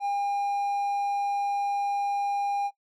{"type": "tone", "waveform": "triangle", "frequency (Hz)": 806, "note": "G5", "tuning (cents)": 48, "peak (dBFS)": -23, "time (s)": [0, 2.71], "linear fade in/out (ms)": 50, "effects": ["noise-tail reverb RT60 0.1 s tail -21 dB re dry"]}